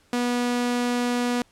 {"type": "tone", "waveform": "sawtooth", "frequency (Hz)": 243.5, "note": "B3", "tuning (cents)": -24, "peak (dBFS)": -18, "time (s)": [0.13, 1.42], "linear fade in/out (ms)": 2, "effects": ["pink hiss -60 dBFS RMS until 1.51 s", "low-pass 10000 Hz 12 dB/octave"]}